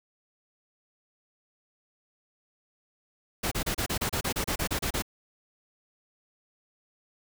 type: noise bursts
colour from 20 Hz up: pink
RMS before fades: -29 dBFS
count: 14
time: 3.43-5.023 s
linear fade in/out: 10 ms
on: 85 ms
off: 31 ms
effects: none